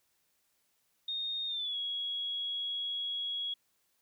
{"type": "tone with pitch glide", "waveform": "sine", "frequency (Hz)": [3692, 3327], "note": ["A#7", "G#7"], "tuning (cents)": [-17, 2], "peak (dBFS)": -33, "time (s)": [1.08, 3.54], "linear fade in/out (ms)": 5, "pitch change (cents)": -181, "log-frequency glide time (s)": [1.47, 1.77], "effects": ["white hiss -75 dBFS RMS until 4.01 s"]}